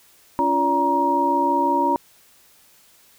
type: tone cluster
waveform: sine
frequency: 281.5 / 347.1 / 574 / 943 Hz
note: C#4 / F4 / D5 / A#5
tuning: +27 / -11 / -40 / +20 cents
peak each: -24 / -26 / -27 / -18 dBFS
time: 0.39-1.96 s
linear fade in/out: 0 ms
effects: white hiss -54 dBFS RMS until 3.18 s